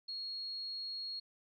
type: tone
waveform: sine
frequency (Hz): 4300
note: C8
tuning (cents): +47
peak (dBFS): -39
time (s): 0.08-1.2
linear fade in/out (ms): 10
effects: none